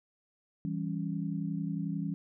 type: chord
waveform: sine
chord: C# diminished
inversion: first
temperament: equal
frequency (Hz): 164.81 / 196 / 277.2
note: E3 / G3 / C#4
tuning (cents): 0 / 0 / 0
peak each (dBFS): -34 / -36 / -38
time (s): 0.65-2.14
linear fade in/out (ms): 0
effects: none